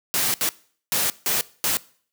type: noise bursts at uneven times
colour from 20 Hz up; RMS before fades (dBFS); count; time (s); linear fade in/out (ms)
white; -22; 5; 0.14-0.34 / 0.41-0.49 / 0.92-1.1 / 1.26-1.41 / 1.64-1.77; 0
effects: noise-tail reverb RT60 0.5 s tail -21 dB re dry + high-pass 100 Hz 12 dB/octave